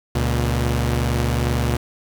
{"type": "tone pair together", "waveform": "sawtooth", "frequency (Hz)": [70.82, 119.3], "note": ["C#2", "A#2"], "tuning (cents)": [38, 41], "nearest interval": "major sixth", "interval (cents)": 903, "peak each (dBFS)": -17, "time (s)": [0.15, 1.77], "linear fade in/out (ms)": 5, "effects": ["7-bit"]}